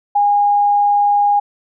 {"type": "tone", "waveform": "sine", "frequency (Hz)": 818, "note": "G#5", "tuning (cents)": -26, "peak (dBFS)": -10, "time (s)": [0.15, 1.4], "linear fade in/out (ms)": 10, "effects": []}